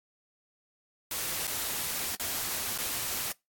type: noise with dropouts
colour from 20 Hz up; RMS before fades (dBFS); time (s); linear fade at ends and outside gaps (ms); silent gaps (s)
white; -33; 1.11-3.32; 1; 1.47-1.476 / 2.151-2.197 / 2.778-2.785
effects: noise-tail reverb RT60 0.2 s tail -23 dB re dry + AAC 64 kbps